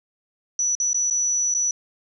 sine tone with dropouts, 5920 Hz, F#8, in tune, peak -19 dBFS, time 0.59-1.71 s, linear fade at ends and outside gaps 2 ms, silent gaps 0.752-0.8 / 0.932-0.944 / 1.101-1.108 / 1.541-1.548 s, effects none

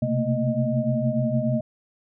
sine tone cluster, 126.4 / 133.1 / 222.4 / 232.8 / 619 Hz, B2 / C3 / A3 / A#3 / D#5, +41 / +30 / +19 / -2 / -9 cents, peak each -27 dBFS, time 0.02-1.61 s, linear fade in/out 5 ms, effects none

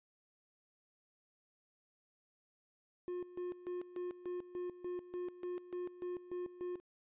triangle tone with tremolo, 357.3 Hz, F4, 40 cents sharp, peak -36 dBFS, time 3.08-6.8 s, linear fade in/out 0 ms, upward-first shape square, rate 3.4 Hz, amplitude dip 80%, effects resampled to 8000 Hz

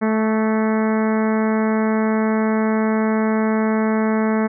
harmonic tone with a mistuned harmonic, 218.6 Hz, A3, 11 cents flat, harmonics 1 / 2 / 3 / 4 / 5 / 6 / 7 / 8 / 9 / 10, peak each -17 / -23 / -27 / -29 / -31 / -33 / -34 / -35 / -36 / -37 dBFS, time 0.01-4.48 s, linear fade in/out 20 ms, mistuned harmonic 5, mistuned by +18 cents, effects none

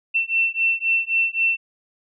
sine beating tone pair, 2690 / 2693.8 Hz, E7 / E7, +34 / +37 cents, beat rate 3.8 Hz, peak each -21 dBFS, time 0.14-1.57 s, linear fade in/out 20 ms, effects none

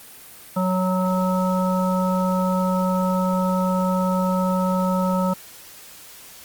harmonic tone, 185 Hz, F#3, in tune, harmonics 1 / 3 / 5 / 7, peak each -20 / -25 / -27 / -28 dBFS, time 0.56-5.34 s, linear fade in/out 10 ms, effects white hiss -43 dBFS RMS until 6.44 s + Opus 32 kbps

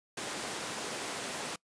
pink high-pass noise, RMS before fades -38 dBFS, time 0.17-1.56 s, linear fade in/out 5 ms, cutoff 260 Hz, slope 12 dB/octave, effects noise-tail reverb RT60 0.1 s tail -24 dB re dry + resampled to 22050 Hz

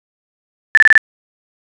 sine tone bursts, 1760 Hz, A6, in tune, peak -3 dBFS, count 5, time 0.75-0.978 s, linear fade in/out 0 ms, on 24 ms, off 27 ms, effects resampled to 22050 Hz + 7-bit

